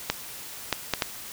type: clicks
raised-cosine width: 0.2 ms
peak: -5 dBFS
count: 4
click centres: 0.1 / 0.727 / 0.937 / 1.022 s
effects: white hiss -40 dBFS RMS until 1.32 s